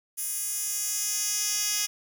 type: tone with high-pass filter sweep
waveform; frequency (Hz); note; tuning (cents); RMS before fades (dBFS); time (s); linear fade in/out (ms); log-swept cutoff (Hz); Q
10% pulse; 415.3; G#4; 0; -29; 0.17-1.87; 20; 10000 to 4500; 1.4
effects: none